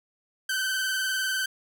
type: tone with vibrato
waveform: sawtooth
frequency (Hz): 1534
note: G6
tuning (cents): -38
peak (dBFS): -22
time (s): 0.49-1.46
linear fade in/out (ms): 5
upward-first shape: square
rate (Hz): 20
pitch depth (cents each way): 34
effects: none